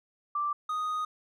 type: tone pair in turn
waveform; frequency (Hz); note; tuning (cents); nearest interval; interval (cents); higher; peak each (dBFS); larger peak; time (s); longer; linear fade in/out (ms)
sine / triangle; 1174.7 / 1243.3; D6 / D#6; 0 / -2; minor second; 98; second; -27; neither; 0.35-0.53 / 0.69-1.05; second; 5
effects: none